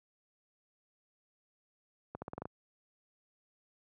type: accelerating click train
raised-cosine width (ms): 1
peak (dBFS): -26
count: 7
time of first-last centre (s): 2.15-2.455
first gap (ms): 70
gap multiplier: 0.87
effects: high-pass 80 Hz 12 dB/octave